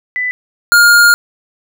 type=tone pair in turn; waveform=sine / square; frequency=1995 / 1415.6 Hz; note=B6 / F6; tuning=+17 / +23 cents; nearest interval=tritone; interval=594 cents; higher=first; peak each=-14 / -5 dBFS; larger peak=second; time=0.16-0.31 / 0.72-1.14 s; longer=second; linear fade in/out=0 ms; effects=none